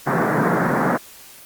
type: band-pass noise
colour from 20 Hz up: pink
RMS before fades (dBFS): -19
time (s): 0.06-0.98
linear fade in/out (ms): 20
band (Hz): 140 to 1800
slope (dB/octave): 48
effects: white hiss -43 dBFS RMS until 1.45 s + Opus 48 kbps